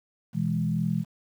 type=chord; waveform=sine; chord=E major; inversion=second; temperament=equal; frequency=123.47 / 164.81 / 207.7 Hz; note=B2 / E3 / G#3; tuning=0 / 0 / 0 cents; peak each=-31 / -26 / -29 dBFS; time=0.33-1.05 s; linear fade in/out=50 ms; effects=9-bit